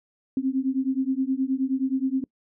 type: beating tone pair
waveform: sine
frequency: 260 / 269.5 Hz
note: C4 / C#4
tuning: -11 / -49 cents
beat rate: 9.5 Hz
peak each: -25 dBFS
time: 0.37-2.24 s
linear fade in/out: 2 ms
effects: noise-tail reverb RT60 0.1 s tail -25 dB re dry